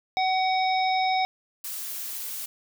harmonic tone, 752 Hz, F#5, 28 cents sharp, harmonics 1 / 3 / 5 / 7, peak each -22 / -30 / -33 / -36 dBFS, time 0.17-1.25 s, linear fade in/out 0 ms
blue noise, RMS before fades -34 dBFS, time 1.64-2.46 s, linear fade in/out 5 ms
effects none

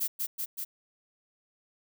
violet noise with echo, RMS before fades -29 dBFS, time 0-0.08 s, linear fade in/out 20 ms, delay 190 ms, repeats 3, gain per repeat -2 dB, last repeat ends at 0.65 s, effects none

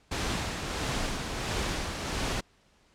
pink noise with tremolo, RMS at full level -30 dBFS, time 0.11-2.41 s, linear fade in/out 10 ms, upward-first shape sine, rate 1.5 Hz, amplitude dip 40%, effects pink hiss -64 dBFS RMS until 2.94 s + low-pass 7000 Hz 12 dB/octave

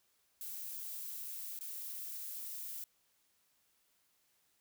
violet noise with dropouts, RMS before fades -44 dBFS, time 0.41-2.84 s, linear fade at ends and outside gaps 1 ms, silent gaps 1.59-1.609 s, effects white hiss -75 dBFS RMS until 4.6 s

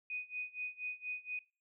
sine tone with tremolo, 2489 Hz, D#7, in tune, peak -36 dBFS, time 0.1-1.39 s, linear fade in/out 2 ms, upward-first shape sine, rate 4.2 Hz, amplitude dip 90%, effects noise-tail reverb RT60 0.3 s tail -20 dB re dry

